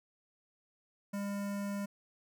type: tone with notch filter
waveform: square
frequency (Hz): 201.2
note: G3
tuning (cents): +45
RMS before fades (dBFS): -37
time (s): 1.13-1.86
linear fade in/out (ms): 10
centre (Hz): 3600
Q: 1.3
effects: none